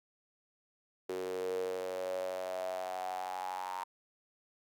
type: tone with high-pass filter sweep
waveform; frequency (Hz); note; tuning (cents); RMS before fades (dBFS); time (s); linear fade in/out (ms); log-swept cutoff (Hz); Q
sawtooth; 92.5; F#2; 0; -38; 1.09-3.84; 5; 400 to 930; 9.8
effects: none

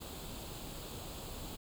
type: noise with comb filter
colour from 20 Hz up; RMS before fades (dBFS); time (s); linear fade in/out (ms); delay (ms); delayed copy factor
pink; -45; 0-1.57; 20; 0.26; +0.6
effects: none

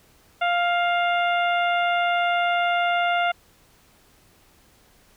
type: harmonic tone with a mistuned harmonic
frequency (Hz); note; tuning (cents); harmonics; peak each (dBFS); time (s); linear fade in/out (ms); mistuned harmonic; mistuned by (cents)
698.5; F5; 0; 1 / 2 / 3 / 4 / 5; -21 / -25 / -29 / -31 / -37; 0.41-3.32; 10; 3; +18
effects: pink hiss -57 dBFS RMS until 5.16 s

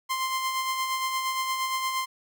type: tone with tremolo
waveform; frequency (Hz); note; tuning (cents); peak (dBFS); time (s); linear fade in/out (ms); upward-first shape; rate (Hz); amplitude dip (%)
sawtooth; 1046.5; C6; 0; -21; 0.09-2.06; 20; sine; 8.6; 40
effects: none

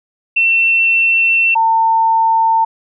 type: tone pair in turn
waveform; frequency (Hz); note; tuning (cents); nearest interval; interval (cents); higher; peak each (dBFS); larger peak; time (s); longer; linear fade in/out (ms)
sine; 2697 / 900; E7 / A5; +39 / +39; octave + perfect fifth; 1900; first; -9; neither; 0.36-1.55 / 1.55-2.65; first; 10
effects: none

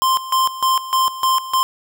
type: tone with tremolo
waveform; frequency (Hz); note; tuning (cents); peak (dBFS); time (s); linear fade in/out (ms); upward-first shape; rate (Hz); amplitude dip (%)
square; 1047; C6; +1; -14; 0.02-1.63; 0; square; 3.3; 80
effects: none

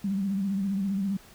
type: tone with vibrato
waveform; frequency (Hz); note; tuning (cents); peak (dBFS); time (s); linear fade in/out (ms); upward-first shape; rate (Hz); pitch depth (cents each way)
sine; 195.9; G3; -1; -25; 0.04-1.17; 5; sine; 15; 63
effects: pink hiss -53 dBFS RMS until 1.34 s

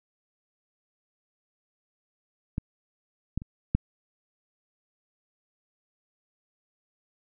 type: clicks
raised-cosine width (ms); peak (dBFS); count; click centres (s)
5; -16 / -15 / -28 / -9; 4; 2.581 / 3.376 / 3.419 / 3.75
effects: none

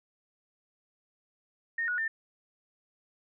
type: tone with pitch steps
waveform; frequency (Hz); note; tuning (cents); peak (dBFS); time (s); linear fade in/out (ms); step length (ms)
sine; 1841 / 1460 / 1797; A#6 / F#6 / A6; -22 / -24 / +36; -28; 1.78-2.08; 5; 100
effects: none

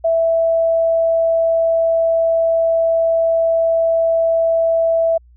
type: tone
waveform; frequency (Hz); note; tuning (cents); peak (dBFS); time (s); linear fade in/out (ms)
sine; 659.3; E5; 0; -12; 0.04-5.18; 10
effects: added 60 Hz sine -44 dBFS peak until 5.36 s

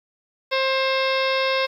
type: harmonic tone with a mistuned harmonic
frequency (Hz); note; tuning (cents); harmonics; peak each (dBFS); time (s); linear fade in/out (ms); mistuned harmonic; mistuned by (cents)
530; C5; +22; 1 / 2 / 3 / 4 / 5 / 6 / 7 / 8 / 9 / 10; -22 / -26 / -30 / -28 / -29 / -35 / -30 / -37 / -36 / -35; 0.51-1.67; 20; 6; +58
effects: 9-bit

